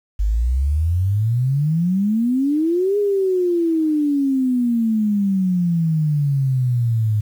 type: exponential two-way sweep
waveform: sine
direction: up then down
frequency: 49.13 to 415.3 to 104.8 Hz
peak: -15 dBFS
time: 0.19-7.21 s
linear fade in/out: 10 ms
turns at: 2.98 s
effects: 8-bit